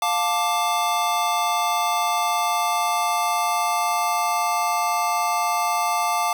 square chord, D minor, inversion first, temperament just, 704.8 / 881 / 1174.7 Hz, F5 / A5 / D6, +16 / +2 / 0 cents, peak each -25 dBFS, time 0.02-6.33 s, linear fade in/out 2 ms, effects none

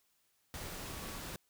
sine tone in noise, 1132 Hz, C#6, 36 cents sharp, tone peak -54 dBFS, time 0.88-1.18 s, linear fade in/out 0 ms, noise pink, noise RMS -44 dBFS, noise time 0.54-1.36 s, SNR -13 dB, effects white hiss -75 dBFS RMS until 1.49 s

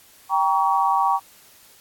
sine chord, G diminished, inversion none, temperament just, 784 / 940.8 / 1128.9 Hz, G5 / Bb5 / Db6, 0 / +16 / +31 cents, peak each -21 dBFS, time 0.29-1.2 s, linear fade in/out 50 ms, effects white hiss -51 dBFS RMS until 1.8 s + AAC 64 kbps

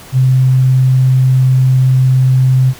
sine tone, 129.8 Hz, C3, 13 cents flat, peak -6 dBFS, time 0.12-2.74 s, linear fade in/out 50 ms, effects pink hiss -35 dBFS RMS until 2.79 s

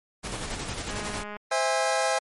pink noise with tremolo, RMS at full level -32 dBFS, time 0.23-1.24 s, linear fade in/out 20 ms, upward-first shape square, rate 11 Hz, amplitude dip 35%
click train, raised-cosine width 0.5 ms, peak -23 dBFS, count 100, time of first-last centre 0.89-1.366 s, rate 208 Hz
sawtooth chord, C augmented, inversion none, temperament just, 523.3 / 654.1 / 817.6 Hz, C5 / E5 / G#5, 0 / -14 / -27 cents, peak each -24 / -23 / -23 dBFS, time 1.51-2.19 s, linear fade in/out 10 ms
effects MP3 48 kbps

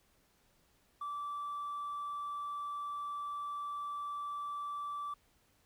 triangle tone with hard clipping, 1162 Hz, D6, 19 cents flat, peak -37 dBFS, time 1.01-5.14 s, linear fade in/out 5 ms, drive 2 dB, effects pink hiss -71 dBFS RMS until 5.65 s

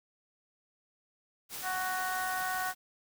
white noise, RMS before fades -41 dBFS, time 1.49-2.75 s, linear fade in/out 50 ms
harmonic tone, 371.2 Hz, F#4, 6 cents sharp, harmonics 2 / 3 / 4 / 5, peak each -35 / -39 / -36 / -41 dBFS, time 1.62-2.74 s, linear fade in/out 50 ms
effects none

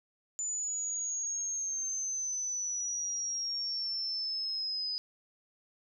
sine exponential sweep, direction down, 7040 to 4978 Hz, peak -32 dBFS, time 0.39-4.98 s, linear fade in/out 0 ms, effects none

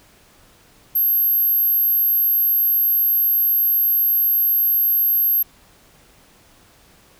sine tone, 12544 Hz, G9, in tune, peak -12 dBFS, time 0.95-5.43 s, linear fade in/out 10 ms, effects tanh soft clip ceiling -13 dBFS + pink hiss -52 dBFS RMS until 7.19 s

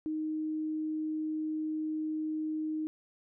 sine tone, 311.1 Hz, D#4, in tune, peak -31 dBFS, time 0.06-2.87 s, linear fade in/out 0 ms, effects none

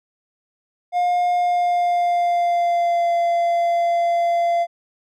triangle tone with pitch glide, 711 to 686.8 Hz, F5 to F5, +31 to -29 cents, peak -14 dBFS, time 0.92-4.67 s, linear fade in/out 50 ms, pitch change -60 cents, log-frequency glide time 1.33-3.14 s, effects none

